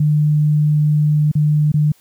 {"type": "tone with dropouts", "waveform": "sine", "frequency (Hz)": 150.4, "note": "D3", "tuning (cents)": 42, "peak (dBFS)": -11, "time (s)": [0, 1.92], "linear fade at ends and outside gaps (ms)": 5, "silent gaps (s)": [[1.316, 1.352], [1.719, 1.74]], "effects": ["white hiss -54 dBFS RMS until 2 s"]}